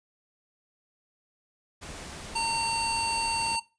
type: noise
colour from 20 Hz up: pink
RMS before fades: -41 dBFS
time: 1.81-3.57 s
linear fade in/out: 20 ms
type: harmonic tone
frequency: 912 Hz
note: A#5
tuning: 38 cents flat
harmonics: 1 / 3 / 5 / 7 / 9 / 10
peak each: -28 / -32 / -33 / -45 / -38 / -42 dBFS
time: 2.35-3.6 s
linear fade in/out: 10 ms
effects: noise-tail reverb RT60 0.3 s tail -20 dB re dry + resampled to 22050 Hz